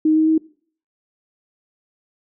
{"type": "tone with pitch steps", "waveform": "sine", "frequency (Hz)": [312, 314.9, 317.8], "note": ["D#4", "D#4", "D#4"], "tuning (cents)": [5, 21, 37], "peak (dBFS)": -12, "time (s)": [0.05, 0.38], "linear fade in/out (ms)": 5, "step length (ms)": 110, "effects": ["noise-tail reverb RT60 0.5 s tail -21 dB re dry"]}